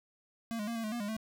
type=tone with pitch steps; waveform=square; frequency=229.2 / 208.2 / 232.6 / 227.3 / 214 / 238.4 / 204.8 / 219.9 Hz; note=A#3 / G#3 / A#3 / A#3 / A3 / A#3 / G#3 / A3; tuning=-29 / +5 / -4 / -43 / -48 / +39 / -24 / -1 cents; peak=-35 dBFS; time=0.51-1.166 s; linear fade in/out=0 ms; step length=82 ms; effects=none